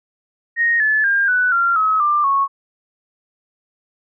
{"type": "tone with pitch steps", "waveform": "sine", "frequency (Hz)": [1864.7, 1729.8, 1604.7, 1488.6, 1380.9, 1281, 1188.3, 1102.4], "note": ["A#6", "A6", "G6", "F#6", "F6", "E6", "D6", "C#6"], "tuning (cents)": [0, -30, 40, 10, -20, -50, 20, -10], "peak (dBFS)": -13, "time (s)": [0.56, 2.48], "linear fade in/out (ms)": 50, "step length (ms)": 240, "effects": []}